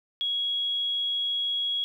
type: tone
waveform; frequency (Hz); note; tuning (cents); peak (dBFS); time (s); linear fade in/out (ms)
sine; 3322; G#7; 0; -25; 0.21-1.84; 0
effects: 10-bit